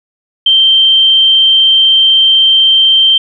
sine tone, 3136 Hz, G7, in tune, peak -4 dBFS, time 0.46-3.18 s, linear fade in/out 5 ms, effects none

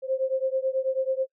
sine beating tone pair, 523.3 / 532.5 Hz, C5 / C5, 0 / +30 cents, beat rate 9.2 Hz, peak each -26 / -27 dBFS, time 0.02-1.27 s, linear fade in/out 50 ms, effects noise-tail reverb RT60 0.1 s tail -26 dB re dry

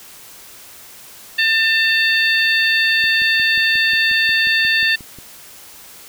harmonic tone, 896 Hz, A5, 31 cents sharp, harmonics 2 / 3 / 4 / 5, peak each -15 / -19 / -21 / -23 dBFS, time 1.38-4.96 s, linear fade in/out 10 ms
click train, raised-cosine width 3 ms, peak -25 dBFS, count 13, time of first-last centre 3.04-5.187 s, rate 5.59 Hz
effects white hiss -40 dBFS RMS until 6.08 s

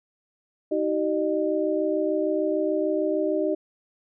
sine tone cluster, 315.8 / 382.5 / 608 Hz, D#4 / G4 / D#5, +26 / -42 / -40 cents, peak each -26 dBFS, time 0.71-3.55 s, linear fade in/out 10 ms, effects none

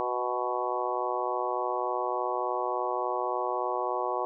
harmonic tone with a mistuned harmonic, 123.47 Hz, B2, in tune, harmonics 3 / 4 / 5 / 6 / 7 / 8 / 9, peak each -35 / -35 / -35 / -35 / -35 / -35 / -35 dBFS, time 0-4.25 s, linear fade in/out 0 ms, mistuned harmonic 5, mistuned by +20 cents, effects none

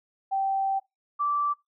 sine tone pair in turn, 778 / 1165.3 Hz, G5 / D6, -13 / -14 cents, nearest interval perfect fifth, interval 699 cents, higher second, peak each -23 dBFS, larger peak neither, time 0.31-0.8 / 1.19-1.54 s, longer first, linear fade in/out 20 ms, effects noise-tail reverb RT60 0.2 s tail -22 dB re dry

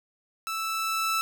sawtooth tone with level ramp, 1318.5 Hz, E6, in tune, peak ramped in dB -26 to -20 dBFS, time 0.47-1.21 s, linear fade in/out 0 ms, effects none

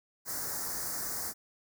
white band-stop noise, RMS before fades -36 dBFS, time 0.25-1.34 s, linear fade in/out 50 ms, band 1900 to 4700 Hz, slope 48 dB/octave, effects none

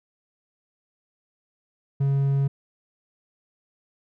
triangle tone, 138.3 Hz, C#3, 4 cents flat, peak -17 dBFS, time 2-2.48 s, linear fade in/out 10 ms, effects none

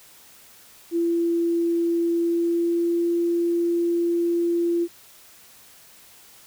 sine tone with pitch glide, 338.6 to 342.1 Hz, E4 to F4, +46 to -36 cents, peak -19 dBFS, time 0.91-4.88 s, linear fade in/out 50 ms, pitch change +18 cents, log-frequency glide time 2.15-3.13 s, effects white hiss -50 dBFS RMS until 6.46 s

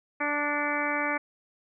harmonic tone with a mistuned harmonic, 293.1 Hz, D4, 3 cents flat, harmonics 1 / 2 / 3 / 4 / 5 / 6 / 7 / 8, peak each -34 / -34 / -34 / -34 / -34 / -34 / -34 / -34 dBFS, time 0.2-1.18 s, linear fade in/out 10 ms, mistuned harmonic 8, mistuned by -37 cents, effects none

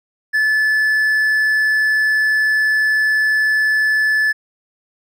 triangle tone, 1734 Hz, A6, 26 cents flat, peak -11 dBFS, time 0.33-4.33 s, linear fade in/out 20 ms, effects none

